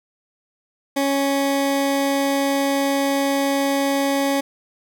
20% pulse tone, 277.2 Hz, C#4, in tune, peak -13 dBFS, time 0.96-4.41 s, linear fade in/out 10 ms, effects none

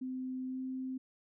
sine tone with pitch glide, 257.7 to 259.9 Hz, C4 to C4, -26 to -11 cents, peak -36 dBFS, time 0.01-0.98 s, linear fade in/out 10 ms, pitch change +15 cents, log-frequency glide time 0.46-0.6 s, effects none

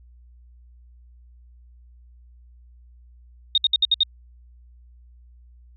sine tone bursts, 3707 Hz, A#7, 10 cents flat, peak -14 dBFS, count 6, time 3.55-4.033 s, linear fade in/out 2 ms, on 28 ms, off 63 ms, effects added 60 Hz sine -47 dBFS peak until 5.76 s

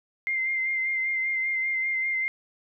sine tone with vibrato, 2093 Hz, C7, in tune, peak -24 dBFS, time 0.27-2.28 s, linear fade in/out 0 ms, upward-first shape sine, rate 5.1 Hz, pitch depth 24 cents each way, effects none

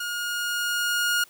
sawtooth tone with level ramp, 1430 Hz, F6, 41 cents sharp, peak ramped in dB -25 to -17 dBFS, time 0-1.24 s, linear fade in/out 5 ms, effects white hiss -54 dBFS RMS until 1.29 s

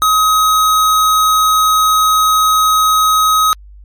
square tone, 1266 Hz, D#6, 30 cents sharp, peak -9 dBFS, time 0.02-3.53 s, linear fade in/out 0 ms, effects added 50 Hz sine -34 dBFS peak until 3.84 s + MP3 64 kbps

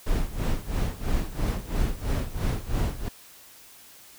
brown noise with tremolo, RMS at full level -23 dBFS, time 0.06-3.09 s, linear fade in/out 10 ms, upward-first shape sine, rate 3 Hz, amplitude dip 85%, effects white hiss -50 dBFS RMS until 4.18 s

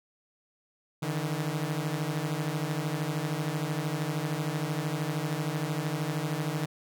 sawtooth beating tone pair, 146.83 / 159.83 Hz, D3 / D#3, 0 / +47 cents, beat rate 13 Hz, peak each -28 dBFS, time 1.02-6.66 s, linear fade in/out 10 ms, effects none

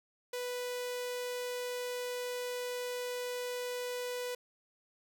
sawtooth tone with notch filter, 493.9 Hz, B4, in tune, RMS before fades -38 dBFS, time 0.33-4.35 s, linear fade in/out 5 ms, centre 1200 Hz, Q 1.6, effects none

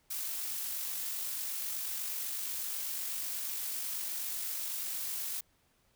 blue noise with amplitude modulation, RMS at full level -36 dBFS, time 0.1-5.41 s, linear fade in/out 10 ms, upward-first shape sine, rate 48.1 Hz, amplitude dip 25%, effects pink hiss -71 dBFS RMS until 5.95 s

